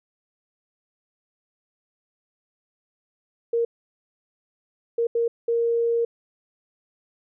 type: tone bursts at uneven times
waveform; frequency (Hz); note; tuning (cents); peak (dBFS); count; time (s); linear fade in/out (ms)
sine; 466.2; A#4; 0; -19; 4; 3.53-3.65 / 4.98-5.07 / 5.15-5.28 / 5.48-6.05; 5
effects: none